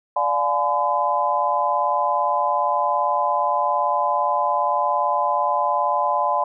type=chord; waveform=sine; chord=D diminished seventh; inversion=none; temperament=just; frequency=587.3 / 704.8 / 845.8 / 1014.9 Hz; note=D5 / F5 / Ab5 / Cb6; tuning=0 / +16 / +31 / +47 cents; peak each=-25 / -25 / -23 / -21 dBFS; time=0.16-6.44 s; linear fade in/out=5 ms; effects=none